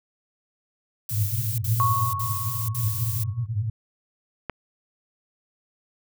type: noise bursts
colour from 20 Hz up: violet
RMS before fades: -31 dBFS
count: 4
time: 1.09-3.236 s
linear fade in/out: 2 ms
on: 490 ms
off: 62 ms
type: band-pass noise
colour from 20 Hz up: pink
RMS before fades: -27 dBFS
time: 1.11-3.7 s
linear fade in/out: 5 ms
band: 100 to 120 Hz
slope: 96 dB/octave
type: tone with exponential decay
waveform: sine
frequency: 1104 Hz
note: C#6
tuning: 7 cents flat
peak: -18 dBFS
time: 1.8-3.46 s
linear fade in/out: 0 ms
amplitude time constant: 360 ms
type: click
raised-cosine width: 0.5 ms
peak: -14 dBFS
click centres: 4.497 s
effects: none